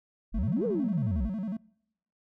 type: exponential two-way sweep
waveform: sine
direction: up then down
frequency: 31.85 to 505 to 48.16 Hz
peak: -26 dBFS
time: 0.32-1.3 s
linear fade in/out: 50 ms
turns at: 0.65 s
type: tone with vibrato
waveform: triangle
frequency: 202.8 Hz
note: G#3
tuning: 41 cents flat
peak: -28 dBFS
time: 0.34-1.57 s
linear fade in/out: 5 ms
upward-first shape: square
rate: 11 Hz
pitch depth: 160 cents each way
effects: noise-tail reverb RT60 0.8 s tail -25 dB re dry + tanh soft clip ceiling -18 dBFS